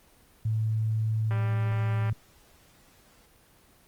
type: tone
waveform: sine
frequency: 110 Hz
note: A2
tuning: in tune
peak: -24 dBFS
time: 0.45-2.13 s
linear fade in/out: 5 ms
type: click train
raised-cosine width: 0.5 ms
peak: -24 dBFS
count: 156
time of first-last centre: 1.31-2.097 s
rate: 197 Hz
effects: pink hiss -59 dBFS RMS until 3.87 s + Opus 24 kbps